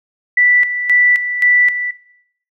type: tone with tremolo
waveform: sine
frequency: 1970 Hz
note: B6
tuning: 5 cents flat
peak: -8 dBFS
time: 0.37-1.91 s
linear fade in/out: 5 ms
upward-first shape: square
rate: 1.9 Hz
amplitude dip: 65%
effects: noise-tail reverb RT60 0.7 s tail -17 dB re dry